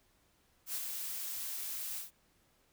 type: noise with ADSR envelope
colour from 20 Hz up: blue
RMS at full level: -36 dBFS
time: 0.66-2.11 s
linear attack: 86 ms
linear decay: 44 ms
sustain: -4 dB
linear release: 140 ms
effects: pink hiss -71 dBFS RMS until 2.72 s